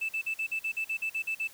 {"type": "tone bursts", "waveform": "sine", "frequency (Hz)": 2637, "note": "E7", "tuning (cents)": 0, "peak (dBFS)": -27, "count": 12, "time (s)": [0.01, 1.476], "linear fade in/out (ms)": 10, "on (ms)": 80, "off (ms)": 46, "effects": ["tanh soft clip ceiling -25 dBFS", "white hiss -53 dBFS RMS until 1.53 s"]}